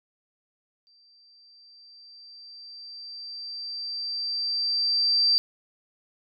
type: tone with exponential growth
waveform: sine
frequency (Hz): 4687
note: D8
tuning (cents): -4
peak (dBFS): -17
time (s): 0.87-5.38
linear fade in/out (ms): 0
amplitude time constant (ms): 980
effects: none